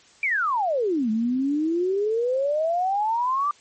sine exponential two-way sweep, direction down then up, 2395 to 213.3 to 1195 Hz, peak -20 dBFS, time 0.23-3.51 s, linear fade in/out 2 ms, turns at 1.1 s, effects white hiss -54 dBFS RMS until 3.6 s + MP3 32 kbps

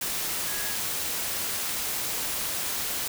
sine tone in noise, 1661.2 Hz, G#6, in tune, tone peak -39 dBFS, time 0.47-0.75 s, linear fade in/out 5 ms, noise white, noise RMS -30 dBFS, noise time 0.01-3.08 s, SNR -12 dB, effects none

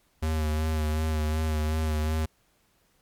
square tone with vibrato, 77.78 Hz, D#2, in tune, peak -25 dBFS, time 0.22-2.26 s, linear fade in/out 10 ms, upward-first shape sine, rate 2.7 Hz, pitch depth 30 cents each way, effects pink hiss -67 dBFS RMS until 3.01 s + MP3 96 kbps

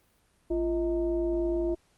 sine tone with frequency modulation, 343.7 Hz, F4, 28 cents flat, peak -25 dBFS, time 0.5-1.75 s, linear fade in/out 10 ms, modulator 290 Hz, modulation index 0.68, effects pink hiss -67 dBFS RMS until 1.97 s + Opus 32 kbps

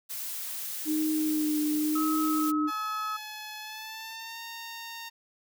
blue noise, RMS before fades -36 dBFS, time 0.09-2.52 s, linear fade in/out 20 ms
sine tone with vibrato, 306.1 Hz, D#4, 28 cents flat, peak -25 dBFS, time 0.85-2.71 s, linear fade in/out 50 ms, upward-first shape sine, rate 0.95 Hz, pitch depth 24 cents each way
sine tone, 1284 Hz, E6, 46 cents flat, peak -30 dBFS, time 1.95-3.17 s, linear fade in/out 10 ms
10% pulse tone with pitch glide, 854 to 920.6 Hz, G#5 to A#5, +48 to -22 cents, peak -30 dBFS, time 2.67-5.1 s, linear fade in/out 20 ms, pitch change +130 cents, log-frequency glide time 3.6-4.42 s
effects none

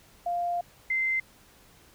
sine tone pair in turn, 698.5 / 2076 Hz, F5 / C7, 0 / -14 cents, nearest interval octave + perfect fifth, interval 1886 cents, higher second, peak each -26 / -24 dBFS, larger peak second, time 0.26-0.61 / 0.9-1.2 s, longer first, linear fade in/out 5 ms, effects pink hiss -57 dBFS RMS until 1.94 s

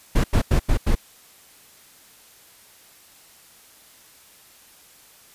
brown noise bursts, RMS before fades -17 dBFS, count 5, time 0.15-0.953 s, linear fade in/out 10 ms, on 91 ms, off 87 ms, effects white hiss -51 dBFS RMS until 5.34 s + resampled to 32000 Hz

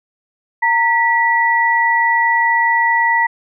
sine tone pair together, 922 / 1950.8 Hz, A#5 / B6, -19 / -22 cents, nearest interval octave + minor second, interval 1297 cents, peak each -14 dBFS, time 0.62-3.27 s, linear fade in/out 10 ms, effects none

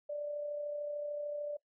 sine tone with amplitude modulation, 587.3 Hz, D5, in tune, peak -34 dBFS, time 0.09-1.57 s, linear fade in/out 10 ms, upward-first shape sine, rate 33.4 Hz, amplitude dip 35%, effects noise-tail reverb RT60 0.1 s tail -21 dB re dry

